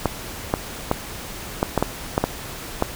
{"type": "clicks", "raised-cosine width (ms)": 1, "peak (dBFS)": -3, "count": 9, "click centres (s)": [0.057, 0.539, 0.914, 1.629, 1.777, 1.826, 2.179, 2.24, 2.824], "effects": ["pink hiss -34 dBFS RMS until 2.95 s"]}